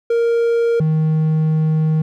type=tone pair in turn; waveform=triangle; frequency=466.2 / 156.93 Hz; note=A#4 / D#3; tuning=0 / +15 cents; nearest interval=octave + perfect fifth; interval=1885 cents; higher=first; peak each=-11 dBFS; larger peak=neither; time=0.1-0.8 / 0.8-2.02 s; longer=second; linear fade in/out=5 ms; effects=none